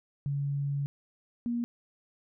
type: tone pair in turn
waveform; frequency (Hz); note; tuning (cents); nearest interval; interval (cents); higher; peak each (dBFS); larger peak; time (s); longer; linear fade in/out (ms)
sine; 141.3 / 237.6; C#3 / A#3; +34 / +33; major sixth; 899; second; -28; neither; 0.26-0.86 / 1.46-1.64; first; 0
effects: none

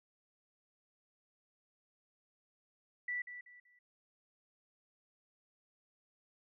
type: tone with echo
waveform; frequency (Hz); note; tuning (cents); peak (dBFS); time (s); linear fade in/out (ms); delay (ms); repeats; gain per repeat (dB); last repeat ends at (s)
sine; 1965; B6; -9; -35; 3.08-3.22; 5; 190; 3; -10; 3.79
effects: none

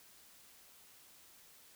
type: silence
effects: white hiss -61 dBFS RMS until 1.75 s

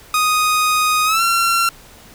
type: tone with pitch glide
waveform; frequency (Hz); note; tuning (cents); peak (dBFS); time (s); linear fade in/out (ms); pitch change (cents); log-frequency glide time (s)
sawtooth; 1244.5 to 1365; D#6 to F6; 0 to -40; -10; 0.14-1.69; 2; +160; 1.05-1.22
effects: pink hiss -43 dBFS RMS until 2.14 s

